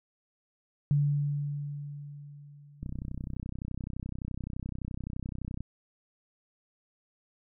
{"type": "tone with exponential decay", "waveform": "sine", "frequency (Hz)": 144.5, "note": "D3", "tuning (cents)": -28, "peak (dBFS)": -21, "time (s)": [0.91, 3.35], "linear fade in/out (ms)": 0, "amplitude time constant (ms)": 530}
{"type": "click train", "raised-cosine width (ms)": 5, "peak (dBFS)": -24, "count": 89, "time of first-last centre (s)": [2.83, 5.606], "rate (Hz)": 31.7}
{"effects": []}